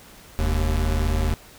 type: tone pair together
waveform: square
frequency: 42.18 / 77.8 Hz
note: E1 / D#2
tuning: +41 / 0 cents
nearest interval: major seventh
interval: 1059 cents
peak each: -23 dBFS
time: 0.39-1.34 s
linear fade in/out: 0 ms
effects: pink hiss -47 dBFS RMS until 1.58 s